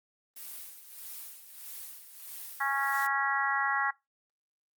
blue noise with tremolo, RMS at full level -42 dBFS, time 0.36-3.07 s, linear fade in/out 5 ms, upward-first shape sine, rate 1.6 Hz, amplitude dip 65%
harmonic tone, 275.8 Hz, C#4, 9 cents flat, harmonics 3 / 4 / 5 / 6 / 7, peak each -33 / -33 / -33 / -33 / -33 dBFS, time 2.6-3.91 s, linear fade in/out 10 ms
effects noise-tail reverb RT60 0.2 s tail -21 dB re dry + Opus 32 kbps

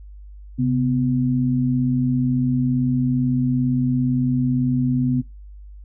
sine tone pair together, 132.7 / 250.5 Hz, C3 / B3, +25 / +25 cents, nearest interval major seventh, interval 1100 cents, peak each -20 / -19 dBFS, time 0.58-5.22 s, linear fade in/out 20 ms, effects noise-tail reverb RT60 0.2 s tail -18 dB re dry + added 50 Hz sine -37 dBFS peak until 5.84 s

